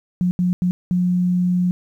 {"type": "tone bursts at uneven times", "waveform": "sine", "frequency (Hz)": 179.4, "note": "F3", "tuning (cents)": 47, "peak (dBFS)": -15, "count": 4, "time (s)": [[0.21, 0.31], [0.39, 0.53], [0.62, 0.71], [0.91, 1.71]], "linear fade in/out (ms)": 0, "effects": ["9-bit"]}